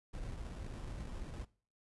brown noise with sample-and-hold, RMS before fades -44 dBFS, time 0.13-1.45 s, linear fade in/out 10 ms, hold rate 2100 Hz, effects noise-tail reverb RT60 0.4 s tail -20 dB re dry + resampled to 24000 Hz

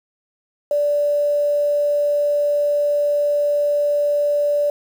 sine tone, 583 Hz, D5, 13 cents flat, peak -15 dBFS, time 0.71-4.7 s, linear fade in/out 2 ms, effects 7-bit

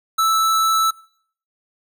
square tone, 1315 Hz, E6, 5 cents flat, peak -15 dBFS, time 0.18-0.91 s, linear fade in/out 10 ms, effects noise-tail reverb RT60 0.6 s tail -23 dB re dry

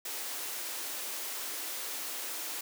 white high-pass noise, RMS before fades -38 dBFS, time 0.05-2.61 s, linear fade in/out 5 ms, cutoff 260 Hz, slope 48 dB/octave, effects none

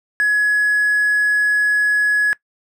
triangle tone with hard clipping, 1685 Hz, G#6, 25 cents sharp, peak -13 dBFS, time 0.2-2.33 s, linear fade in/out 0 ms, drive 4 dB, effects noise-tail reverb RT60 0.1 s tail -21 dB re dry

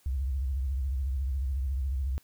sine tone with vibrato, 66.7 Hz, C2, 34 cents sharp, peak -27 dBFS, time 0.06-2.18 s, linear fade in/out 0 ms, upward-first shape triangle, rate 14 Hz, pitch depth 180 cents each way, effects white hiss -64 dBFS RMS until 2.23 s

